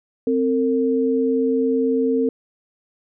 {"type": "tone pair together", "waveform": "sine", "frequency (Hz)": [261.6, 454.5], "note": ["C4", "A#4"], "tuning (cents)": [0, -44], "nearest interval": "minor seventh", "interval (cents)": 956, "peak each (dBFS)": -19, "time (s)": [0.27, 2.29], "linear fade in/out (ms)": 2, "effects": []}